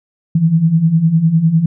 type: beating tone pair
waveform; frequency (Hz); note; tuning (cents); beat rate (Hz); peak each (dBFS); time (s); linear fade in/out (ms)
sine; 156.6 / 166.5; D#3 / E3; +11 / +18; 9.9; -15 / -10; 0.35-1.66; 5
effects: none